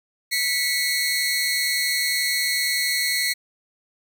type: tone cluster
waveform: sawtooth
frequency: 1968 / 2199 / 4247 Hz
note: B6 / C#7 / C8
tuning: -7 / -14 / +25 cents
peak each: -22 dBFS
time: 0.31-3.34 s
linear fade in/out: 20 ms
effects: none